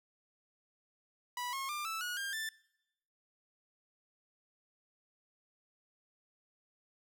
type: tone with pitch steps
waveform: sawtooth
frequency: 981 / 1082.2 / 1193.9 / 1317.1 / 1453 / 1602.9 / 1768.3 Hz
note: B5 / C#6 / D6 / E6 / F#6 / G6 / A6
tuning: -12 / -42 / +28 / -2 / -32 / +38 / +8 cents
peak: -33 dBFS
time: 1.37-2.49 s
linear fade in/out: 2 ms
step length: 160 ms
effects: noise-tail reverb RT60 0.9 s tail -24 dB re dry